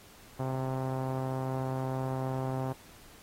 sawtooth tone with low-pass filter, 131.2 Hz, C3, 5 cents sharp, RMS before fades -33 dBFS, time 0.39-2.73 s, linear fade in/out 10 ms, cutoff 870 Hz, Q 2.1, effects pink hiss -55 dBFS RMS until 3.22 s + AAC 48 kbps

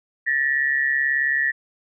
sine tone pair together, 1767.5 / 1906 Hz, A6 / A#6, +7 / +38 cents, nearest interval minor second, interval 131 cents, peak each -21 dBFS, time 0.26-1.52 s, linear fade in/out 20 ms, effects none

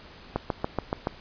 click train, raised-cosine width 1 ms, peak -11 dBFS, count 6, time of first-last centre 0.36-1.071 s, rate 7.03 Hz, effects pink hiss -48 dBFS RMS until 1.2 s + resampled to 11025 Hz

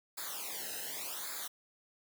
white noise with flanger, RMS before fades -41 dBFS, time 0.17-1.48 s, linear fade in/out 10 ms, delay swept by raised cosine 0.34 to 0.89 ms, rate 0.87 Hz, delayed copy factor -1, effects none

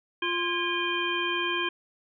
harmonic tone with a mistuned harmonic, 349.2 Hz, F4, in tune, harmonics 1 / 3 / 5 / 7 / 9, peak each -32 / -32 / -32 / -32 / -32 dBFS, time 0.22-1.69 s, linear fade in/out 5 ms, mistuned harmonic 5, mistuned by -120 cents, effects none

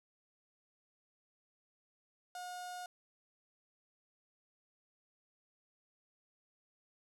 sawtooth tone with notch filter, 720 Hz, F#5, 47 cents flat, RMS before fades -45 dBFS, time 2.35-2.86 s, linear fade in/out 2 ms, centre 2300 Hz, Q 1.5, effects low-pass 12000 Hz 12 dB/octave

